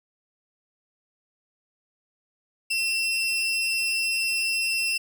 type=tone pair together; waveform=40% pulse; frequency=2702 / 5061 Hz; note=E7 / D#8; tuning=+42 / +29 cents; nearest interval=major seventh; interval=1087 cents; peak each=-23 / -29 dBFS; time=2.7-4.98 s; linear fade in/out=10 ms; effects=none